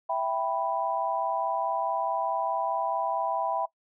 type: chord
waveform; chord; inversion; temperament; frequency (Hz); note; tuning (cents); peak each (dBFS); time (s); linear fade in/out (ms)
sine; E minor; none; equal; 659.3 / 784 / 987.8; E5 / G5 / B5; 0 / 0 / 0; -30; 0.09-3.66; 10
effects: noise-tail reverb RT60 0.1 s tail -21 dB re dry